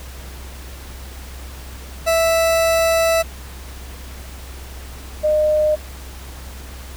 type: tone pair in turn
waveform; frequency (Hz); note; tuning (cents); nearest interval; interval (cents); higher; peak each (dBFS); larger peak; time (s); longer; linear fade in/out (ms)
40% pulse / sine; 659 / 610.3; E5 / D#5; -1 / -34; minor second; 133; first; -13; neither; 2.06-3.23 / 5.23-5.76; first; 20
effects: added 65 Hz sine -33 dBFS peak until 6.96 s + pink hiss -39 dBFS RMS until 6.96 s